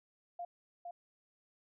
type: tone with echo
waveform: sine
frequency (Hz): 698.5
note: F5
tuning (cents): 0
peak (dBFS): -39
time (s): 0.39-0.45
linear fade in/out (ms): 5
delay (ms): 460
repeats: 1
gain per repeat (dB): -3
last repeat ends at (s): 0.91
effects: none